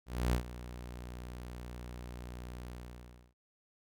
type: tone with ADSR envelope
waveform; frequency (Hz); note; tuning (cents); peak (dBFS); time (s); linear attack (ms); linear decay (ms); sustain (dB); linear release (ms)
sawtooth; 60.8; B1; -26; -23; 0.06-3.34; 270; 94; -16; 650
effects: none